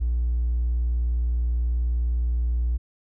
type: tone with hard clipping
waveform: sine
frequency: 59.5 Hz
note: A#1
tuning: 36 cents sharp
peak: -21 dBFS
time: 0-2.78 s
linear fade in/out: 20 ms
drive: 1 dB
effects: none